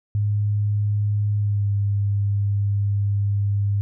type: tone with pitch glide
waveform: sine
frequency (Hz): 103.6 to 101.06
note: G#2 to G#2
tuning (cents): -4 to -47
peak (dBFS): -18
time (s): 0.15-3.81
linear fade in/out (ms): 0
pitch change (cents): -43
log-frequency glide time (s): 1.38-1.69
effects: none